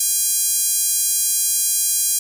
5% pulse tone with high-pass filter, 809 Hz, G#5, 46 cents flat, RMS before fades -19 dBFS, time 0-2.19 s, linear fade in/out 5 ms, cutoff 8300 Hz, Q 0.96, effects none

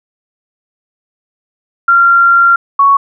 sine tone pair in turn, 1381 / 1113.3 Hz, F6 / C#6, -20 / +7 cents, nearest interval major third, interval 373 cents, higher first, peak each -4 dBFS, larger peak neither, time 1.88-2.56 / 2.79-2.97 s, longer first, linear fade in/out 5 ms, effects none

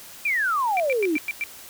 sine exponential sweep, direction down, 2489 to 290 Hz, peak -20 dBFS, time 0.25-1.17 s, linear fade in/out 5 ms
sine tone bursts, 2349 Hz, D7, in tune, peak -23 dBFS, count 6, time 0.77-1.438 s, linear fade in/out 0 ms, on 28 ms, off 100 ms
effects white hiss -43 dBFS RMS until 1.69 s

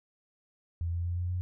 sine tone with pitch steps, 84.7 / 85.98 / 87.28 / 88.6 / 89.94 Hz, E2 / F2 / F2 / F2 / F#2, +48 / -27 / -1 / +25 / -49 cents, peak -29 dBFS, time 0.81-1.41 s, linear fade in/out 0 ms, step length 120 ms, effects none

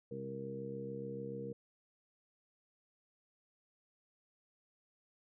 harmonic tone with a mistuned harmonic, 66.9 Hz, C2, 39 cents sharp, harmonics 2 / 3 / 4 / 5 / 6 / 7, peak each -48 / -47 / -51 / -53 / -54 / -43 dBFS, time 0.11-1.53 s, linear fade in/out 5 ms, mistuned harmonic 2, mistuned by -45 cents, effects none

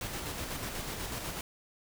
pink noise with tremolo, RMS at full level -37 dBFS, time 0.01-1.41 s, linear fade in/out 2 ms, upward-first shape square, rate 8.1 Hz, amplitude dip 30%, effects none

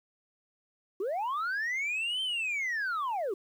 sine linear two-way sweep, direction up then down, 352.6 to 3136 to 352.6 Hz, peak -27 dBFS, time 1-3.34 s, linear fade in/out 5 ms, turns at 2.22 s, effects tanh soft clip ceiling -28 dBFS + 10-bit

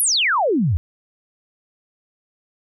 sine exponential sweep, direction down, 11840 to 75.6 Hz, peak -15 dBFS, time 0-0.77 s, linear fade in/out 0 ms, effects none

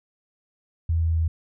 sine tone with pitch steps, 82.41 / 81.89 / 81.37 Hz, E2 / E2 / E2, 0 / -11 / -22 cents, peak -19 dBFS, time 0.89-1.28 s, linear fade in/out 5 ms, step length 130 ms, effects none

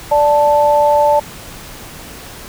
sine tone pair together, 587.3 / 880 Hz, D5 / A5, 0 / 0 cents, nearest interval perfect fifth, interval 700 cents, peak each -11 dBFS, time 0.11-1.2 s, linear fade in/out 10 ms, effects pink hiss -33 dBFS RMS until 2.48 s

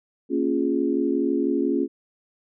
sine chord, Bb minor seventh, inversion none, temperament equal, 233.1 / 277.2 / 349.2 / 415.3 Hz, Bb3 / Db4 / F4 / Ab4, 0 / 0 / 0 / 0 cents, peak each -28 / -23 / -25 / -28 dBFS, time 0.29-1.88 s, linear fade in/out 50 ms, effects none

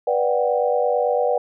sine chord, G major seventh, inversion first, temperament just, 490 / 588 / 735 / 784 Hz, B4 / D5 / F#5 / G5, -14 / +2 / -12 / 0 cents, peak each -20 / -22 / -24 / -26 dBFS, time 0.07-1.38 s, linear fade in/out 5 ms, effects none

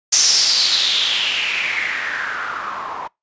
blue noise with low-pass filter sweep, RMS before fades -19 dBFS, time 0.12-3.08 s, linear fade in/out 10 ms, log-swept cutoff 6100 to 940 Hz, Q 5, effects noise-tail reverb RT60 0.2 s tail -26 dB re dry + resampled to 16000 Hz

